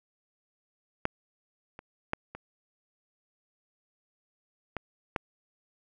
clicks, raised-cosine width 0.5 ms, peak -11 / -28 / -13 / -25 / -18 / -13 dBFS, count 6, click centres 1.054 / 1.791 / 2.134 / 2.35 / 4.767 / 5.162 s, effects none

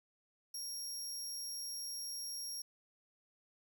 25% pulse tone, 5588 Hz, F8, in tune, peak -36 dBFS, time 0.54-2.62 s, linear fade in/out 5 ms, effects none

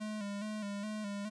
square tone with vibrato, 207.7 Hz, G#3, in tune, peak -38 dBFS, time 0-1.3 s, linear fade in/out 20 ms, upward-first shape square, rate 2.4 Hz, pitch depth 49 cents each way, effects resampled to 22050 Hz + 12-bit

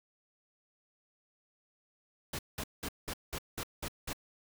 pink noise bursts, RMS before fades -38 dBFS, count 8, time 2.33-4.132 s, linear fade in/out 5 ms, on 59 ms, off 190 ms, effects none

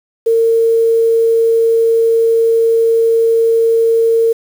sine tone with quantisation, 456 Hz, A#4, 38 cents flat, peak -8 dBFS, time 0.26-4.33 s, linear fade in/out 10 ms, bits 6, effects none

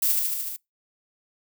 violet noise with echo, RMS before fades -22 dBFS, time 0.02-0.12 s, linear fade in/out 5 ms, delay 74 ms, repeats 6, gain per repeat -2 dB, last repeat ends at 0.564 s, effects noise-tail reverb RT60 0.2 s tail -26 dB re dry

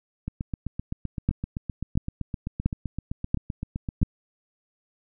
two click trains, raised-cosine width 5 ms, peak -9 / -17 dBFS, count 5 / 30, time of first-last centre 1.29-4.03 / 0.28-4.017 s, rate 1.46 / 7.76 Hz, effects none

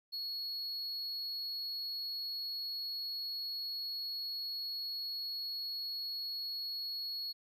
triangle tone, 4345 Hz, C#8, 35 cents flat, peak -36 dBFS, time 0.12-7.33 s, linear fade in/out 20 ms, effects 13-bit

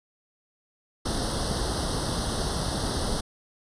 pink noise with comb filter, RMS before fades -28 dBFS, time 1.05-3.21 s, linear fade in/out 10 ms, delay 0.21 ms, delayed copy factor +1, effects resampled to 22050 Hz

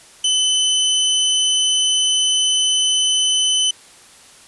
sawtooth tone, 3028 Hz, F#7, 39 cents sharp, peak -11 dBFS, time 0.24-3.71 s, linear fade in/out 5 ms, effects white hiss -45 dBFS RMS until 4.47 s + resampled to 24000 Hz

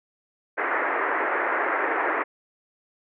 white band-pass noise, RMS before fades -25 dBFS, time 0.57-2.24 s, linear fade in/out 20 ms, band 310 to 2000 Hz, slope 48 dB/octave, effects none

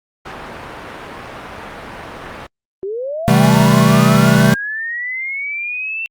white low-pass noise, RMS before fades -31 dBFS, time 0.25-2.47 s, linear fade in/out 10 ms, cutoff 1500 Hz, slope 12 dB/octave
sine linear sweep, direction up, 370.1 to 2700 Hz, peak -20 dBFS, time 2.83-6.06 s, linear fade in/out 0 ms
square chord, A minor seventh, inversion first, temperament equal with one note detuned, 130.81 / 161.42 / 196 / 220 Hz, C3 / E3 / G3 / A3, 0 / -36 / 0 / 0 cents, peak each -15 dBFS, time 3.28-4.54 s, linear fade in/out 0 ms
effects Opus 48 kbps

